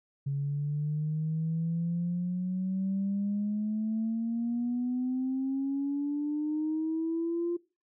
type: exponential sweep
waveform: sine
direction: up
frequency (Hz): 138.59 to 347.7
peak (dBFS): -27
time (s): 0.26-7.57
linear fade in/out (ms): 10
effects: noise-tail reverb RT60 0.3 s tail -21 dB re dry + tanh soft clip ceiling -23 dBFS